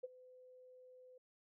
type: tone with ADSR envelope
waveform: sine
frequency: 507 Hz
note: B4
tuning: 45 cents sharp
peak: -39 dBFS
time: 0.03-1.18 s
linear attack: 12 ms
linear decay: 25 ms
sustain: -19 dB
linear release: 5 ms
effects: none